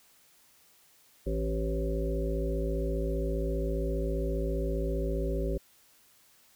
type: harmonic tone with a mistuned harmonic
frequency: 55 Hz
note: A1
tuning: in tune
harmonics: 1 / 3 / 5 / 7 / 9 / 10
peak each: -30 / -37 / -39 / -35 / -40 / -38 dBFS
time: 1.26-5.58 s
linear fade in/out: 10 ms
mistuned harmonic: 5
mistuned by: -18 cents
effects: white hiss -62 dBFS RMS until 6.55 s